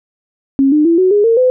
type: tone with pitch steps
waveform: sine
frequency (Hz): 272 / 301.8 / 334.9 / 371.6 / 412.3 / 457.4 / 507.6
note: C#4 / D4 / E4 / F#4 / G#4 / A#4 / B4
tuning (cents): -33 / +47 / +27 / +7 / -13 / -33 / +47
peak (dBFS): -7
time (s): 0.59-1.5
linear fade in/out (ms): 0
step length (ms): 130
effects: none